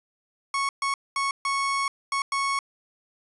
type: tone bursts at uneven times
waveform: 30% pulse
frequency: 1104 Hz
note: C#6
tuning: 7 cents flat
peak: -21 dBFS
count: 6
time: 0.54-0.69 / 0.82-0.94 / 1.16-1.31 / 1.45-1.88 / 2.12-2.22 / 2.32-2.59 s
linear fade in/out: 2 ms
effects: resampled to 24000 Hz